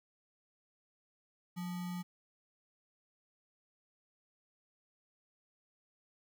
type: tone with sample-and-hold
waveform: sine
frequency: 178.7 Hz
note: F3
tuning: 40 cents sharp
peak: -37 dBFS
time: 1.56-2.03 s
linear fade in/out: 20 ms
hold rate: 1050 Hz
effects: none